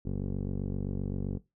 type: tone with low-pass filter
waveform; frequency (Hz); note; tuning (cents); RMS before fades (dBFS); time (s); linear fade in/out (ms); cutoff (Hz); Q
15% pulse; 47.7; G1; -47; -33; 0.05-1.38; 10; 320; 3.2
effects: noise-tail reverb RT60 0.2 s tail -18 dB re dry